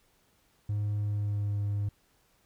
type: tone with pitch glide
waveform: triangle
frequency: 103.83 to 102.11 Hz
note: G#2 to G#2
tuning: 0 to -29 cents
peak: -25 dBFS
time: 0.69-1.89 s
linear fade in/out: 5 ms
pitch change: -29 cents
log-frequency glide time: 1-1.59 s
effects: tanh soft clip ceiling -22 dBFS + pink hiss -68 dBFS RMS until 2.45 s

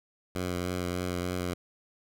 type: tone with vibrato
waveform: 10% pulse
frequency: 89.7 Hz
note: F2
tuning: 47 cents sharp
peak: -22 dBFS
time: 0.35-1.54 s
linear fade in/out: 5 ms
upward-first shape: sine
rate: 3.3 Hz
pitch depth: 23 cents each way
effects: none

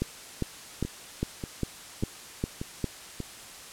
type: two click trains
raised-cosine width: 3 ms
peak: -14 / -20 dBFS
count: 8 / 5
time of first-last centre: 0.02-2.843 / 0.85-3.203 s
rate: 2.48 / 1.7 Hz
effects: white hiss -45 dBFS RMS until 3.72 s + low-pass 10000 Hz 12 dB/octave

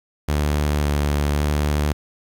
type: tone with vibrato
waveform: sawtooth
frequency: 73.42 Hz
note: D2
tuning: in tune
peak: -14 dBFS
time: 0.28-1.93 s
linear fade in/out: 10 ms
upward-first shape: square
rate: 0.91 Hz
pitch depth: 14 cents each way
effects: 8-bit

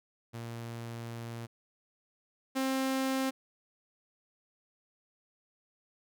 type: tone pair in turn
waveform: sawtooth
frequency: 116.54 / 265.1 Hz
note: A#2 / C4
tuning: 0 / +23 cents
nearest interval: octave + major second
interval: 1423 cents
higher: second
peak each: -35 / -25 dBFS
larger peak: second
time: 0.33-1.47 / 2.55-3.31 s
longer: first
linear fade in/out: 20 ms
effects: none

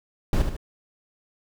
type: noise with echo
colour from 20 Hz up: brown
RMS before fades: -20 dBFS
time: 0.33-0.42 s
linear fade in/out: 2 ms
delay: 73 ms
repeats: 2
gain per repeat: -6 dB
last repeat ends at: 0.566 s
effects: none

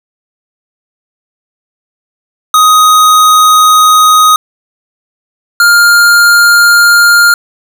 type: tone pair in turn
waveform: square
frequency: 1252 / 1405.3 Hz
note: D#6 / F6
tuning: +10 / +10 cents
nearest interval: major second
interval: 200 cents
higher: second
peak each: -3 dBFS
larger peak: neither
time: 2.54-4.36 / 5.6-7.34 s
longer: first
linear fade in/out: 2 ms
effects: none

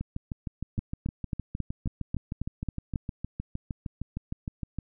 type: two click trains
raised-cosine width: 5 ms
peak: -20 / -17 dBFS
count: 32 / 9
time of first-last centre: 0.01-4.787 / 0.79-2.958 s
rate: 6.49 / 3.69 Hz
effects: none

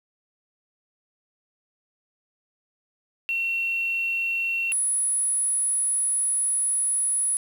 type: tone pair in turn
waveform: sine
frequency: 2722 / 10244 Hz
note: F7 / D#9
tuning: -45 / +49 cents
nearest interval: octave + major seventh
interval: 2294 cents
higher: second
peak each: -23 / -21 dBFS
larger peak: second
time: 3.29-4.72 / 4.72-7.37 s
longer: second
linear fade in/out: 0 ms
effects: 8-bit

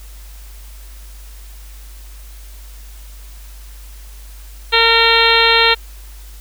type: harmonic tone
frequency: 458.3 Hz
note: A#4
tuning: 29 cents flat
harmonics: 1 / 2 / 3 / 4 / 5 / 6 / 7 / 8 / 9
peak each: -18 / -18 / -18 / -18 / -18 / -18 / -18 / -18 / -18 dBFS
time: 4.72-5.75 s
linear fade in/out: 20 ms
effects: added 50 Hz sine -33 dBFS peak until 6.4 s + white hiss -44 dBFS RMS until 6.4 s

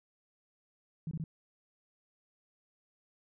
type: tone bursts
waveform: sine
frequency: 159.4 Hz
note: D#3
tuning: 42 cents sharp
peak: -34 dBFS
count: 3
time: 1.07-1.24 s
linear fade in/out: 2 ms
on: 42 ms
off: 22 ms
effects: none

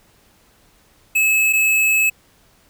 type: tone pair in turn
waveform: square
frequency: 2591 / 2591 Hz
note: E7 / E7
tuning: -30 / -30 cents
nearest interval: unison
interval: 0 cents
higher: neither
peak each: -14 dBFS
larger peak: neither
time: 1.15-1.53 / 1.53-2.1 s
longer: second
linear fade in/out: 10 ms
effects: pink hiss -55 dBFS RMS until 2.69 s

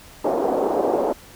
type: band-pass noise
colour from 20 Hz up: pink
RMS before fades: -21 dBFS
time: 0.24-1.13 s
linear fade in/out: 5 ms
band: 330 to 760 Hz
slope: 24 dB/octave
effects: pink hiss -45 dBFS RMS until 1.35 s

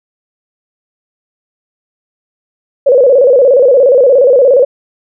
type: tone with vibrato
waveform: sine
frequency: 523.3 Hz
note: C5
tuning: in tune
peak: -3 dBFS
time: 2.86-4.65 s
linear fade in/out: 10 ms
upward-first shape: square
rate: 17 Hz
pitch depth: 110 cents each way
effects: none

